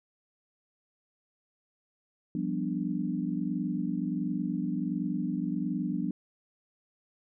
sine chord, G dominant seventh, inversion third, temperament equal with one note detuned, 174.61 / 196 / 245.8 / 293.7 Hz, F3 / G3 / B3 / D4, 0 / 0 / -8 / 0 cents, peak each -34 dBFS, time 2.35-6.11 s, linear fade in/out 2 ms, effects none

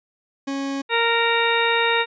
40% pulse tone, 274.9 Hz, C#4, 14 cents flat, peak -23 dBFS, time 0.47-0.82 s, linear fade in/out 10 ms
harmonic tone, 464.1 Hz, A#4, 8 cents flat, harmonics 1 / 2 / 3 / 4 / 5 / 6 / 8, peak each -23 / -23 / -26 / -24 / -26 / -27 / -26 dBFS, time 0.89-2.06 s, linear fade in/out 50 ms
effects resampled to 16000 Hz

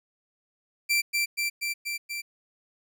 sawtooth tone with echo, 2349 Hz, D7, in tune, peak -18 dBFS, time 0.89-1.02 s, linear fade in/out 20 ms, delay 240 ms, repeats 5, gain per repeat -2 dB, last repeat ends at 2.22 s, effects none

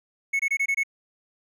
triangle tone bursts, 2201 Hz, C#7, 13 cents flat, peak -19 dBFS, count 6, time 0.33-0.835 s, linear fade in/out 10 ms, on 65 ms, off 23 ms, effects none

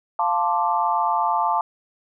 sine chord, D minor seventh, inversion first, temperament equal, 698.5 / 880 / 1046.5 / 1174.7 Hz, F5 / A5 / C6 / D6, 0 / 0 / 0 / 0 cents, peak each -25 / -21 / -26 / -25 dBFS, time 0.19-1.61 s, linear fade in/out 2 ms, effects none

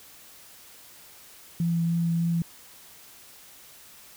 sine tone with vibrato, 168.3 Hz, E3, 36 cents sharp, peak -22 dBFS, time 1.6-2.42 s, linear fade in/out 2 ms, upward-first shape triangle, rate 3.3 Hz, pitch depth 12 cents each way, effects white hiss -50 dBFS RMS until 4.16 s

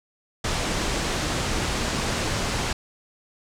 pink low-pass noise, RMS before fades -26 dBFS, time 0.44-2.73 s, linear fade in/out 5 ms, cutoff 8200 Hz, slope 24 dB/octave, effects none

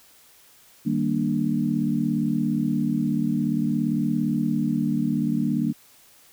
sine chord, Eb major seventh, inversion none, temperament equal, 155.56 / 196 / 233.1 / 293.7 Hz, Eb3 / G3 / Bb3 / D4, 0 / 0 / 0 / 0 cents, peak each -28 / -27 / -24 / -27 dBFS, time 0.85-5.73 s, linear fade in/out 20 ms, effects white hiss -54 dBFS RMS until 6.32 s

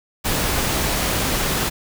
pink noise, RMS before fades -21 dBFS, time 0.24-1.7 s, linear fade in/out 20 ms, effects none

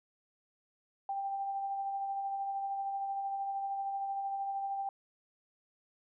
sine tone with tremolo, 788 Hz, G5, 9 cents sharp, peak -32 dBFS, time 1.09-4.89 s, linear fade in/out 2 ms, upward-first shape sine, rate 13 Hz, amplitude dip 30%, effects none

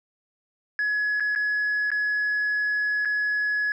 sine tone with dropouts, 1689 Hz, G#6, 29 cents sharp, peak -20 dBFS, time 0.79-3.72 s, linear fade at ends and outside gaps 1 ms, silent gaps 1.199-1.205 / 1.351-1.359 / 1.904-1.916 / 3.05-3.055 s, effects tanh soft clip ceiling -20 dBFS

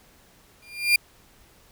35% pulse tone with exponential growth, 2400 Hz, D7, 37 cents sharp, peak -11 dBFS, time 0.62-0.96 s, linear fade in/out 5 ms, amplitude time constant 73 ms, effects pink hiss -56 dBFS RMS until 1.71 s

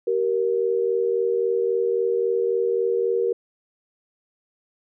sine tone pair together, 385.1 / 468.8 Hz, G4 / A#4, -31 / +10 cents, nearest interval minor third, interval 341 cents, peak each -23 / -21 dBFS, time 0.07-3.33 s, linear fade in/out 5 ms, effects none

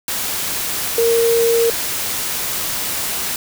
sine tone in noise, 462.7 Hz, A#4, 13 cents flat, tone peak -12 dBFS, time 0.98-1.7 s, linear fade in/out 2 ms, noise white, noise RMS -22 dBFS, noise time 0.08-3.36 s, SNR +7 dB, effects none

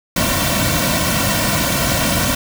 pink noise with comb filter, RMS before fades -17 dBFS, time 0.16-2.35 s, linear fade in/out 5 ms, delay 2.4 ms, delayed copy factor -0.95, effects none

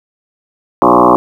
sine tone with frequency modulation, 698.5 Hz, F5, in tune, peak -4 dBFS, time 0.82-1.16 s, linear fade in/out 0 ms, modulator 61 Hz, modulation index 7.4, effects 7-bit

